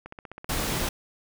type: click train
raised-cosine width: 0.5 ms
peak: -25 dBFS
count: 9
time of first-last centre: 0.06-0.573 s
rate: 15.6 Hz
type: noise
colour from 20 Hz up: pink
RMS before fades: -28 dBFS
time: 0.49-0.89 s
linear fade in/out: 5 ms
effects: none